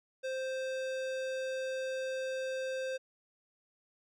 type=tone with hard clipping; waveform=sine; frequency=523.3 Hz; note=C5; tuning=in tune; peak=-36 dBFS; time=0.23-2.98 s; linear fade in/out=20 ms; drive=18 dB; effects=none